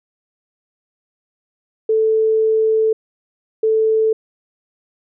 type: tone bursts at uneven times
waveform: sine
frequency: 440 Hz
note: A4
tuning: in tune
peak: -12 dBFS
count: 2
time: 1.89-2.93 / 3.63-4.13 s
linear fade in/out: 5 ms
effects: none